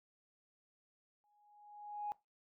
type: tone with exponential growth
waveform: sine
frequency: 830.6 Hz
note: G#5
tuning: in tune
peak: -35 dBFS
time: 1.24-2.12 s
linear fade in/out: 0 ms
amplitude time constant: 190 ms
effects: noise-tail reverb RT60 0.2 s tail -19 dB re dry + tanh soft clip ceiling -31 dBFS